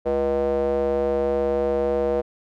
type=tone with band-pass filter; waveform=square; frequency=69.1 Hz; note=C#2; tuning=5 cents flat; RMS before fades=-22 dBFS; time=0.05-2.22 s; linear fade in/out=20 ms; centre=530 Hz; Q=5.7; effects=none